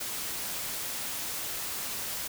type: noise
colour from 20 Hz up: white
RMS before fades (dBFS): -35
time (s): 0-2.28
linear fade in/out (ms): 10
effects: none